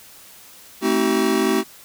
square chord, A diminished seventh, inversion none, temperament just, 220 / 264 / 316.8 / 380.2 Hz, A3 / C4 / Eb4 / Gb4, 0 / +16 / +31 / +47 cents, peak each -24 / -24 / -24 / -21 dBFS, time 0.81-1.64 s, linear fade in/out 50 ms, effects white hiss -45 dBFS RMS until 1.84 s

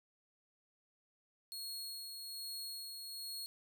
sawtooth tone with tremolo, 4312 Hz, C#8, 49 cents flat, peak -39 dBFS, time 1.52-3.46 s, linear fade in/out 0 ms, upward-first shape sine, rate 1.2 Hz, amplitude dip 35%, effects none

